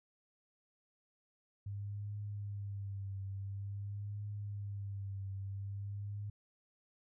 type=tone with vibrato; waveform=sine; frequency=100.3 Hz; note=G2; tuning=40 cents sharp; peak=-39 dBFS; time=1.66-6.3 s; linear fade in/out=5 ms; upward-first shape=triangle; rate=0.48 Hz; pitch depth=56 cents each way; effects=none